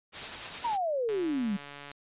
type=noise with tremolo; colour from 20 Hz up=white; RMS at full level=-36 dBFS; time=0.12-0.78 s; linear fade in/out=50 ms; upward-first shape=sine; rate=9.8 Hz; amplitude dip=25%
type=exponential sweep; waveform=sine; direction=down; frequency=982 to 189.4 Hz; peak=-27 dBFS; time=0.64-1.57 s; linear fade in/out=10 ms
type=click train; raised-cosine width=0.3 ms; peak=-28 dBFS; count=119; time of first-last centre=1.09-1.915 s; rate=143 Hz
effects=resampled to 8000 Hz